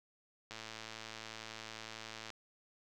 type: click train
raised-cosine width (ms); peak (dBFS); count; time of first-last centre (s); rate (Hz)
0.2; -28; 200; 0.51-2.303; 111
effects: none